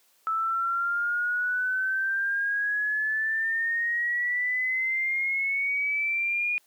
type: exponential sweep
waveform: sine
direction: up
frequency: 1309 to 2450 Hz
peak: -24 dBFS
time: 0.27-6.58 s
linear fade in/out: 0 ms
effects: white hiss -64 dBFS RMS until 6.66 s + high-pass 300 Hz 12 dB/octave